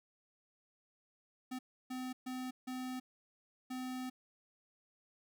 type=tone bursts at uneven times; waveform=square; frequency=255.5 Hz; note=C4; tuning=41 cents flat; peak=-40 dBFS; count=5; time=1.51-1.59 / 1.9-2.13 / 2.26-2.51 / 2.67-3 / 3.7-4.1 s; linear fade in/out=10 ms; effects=none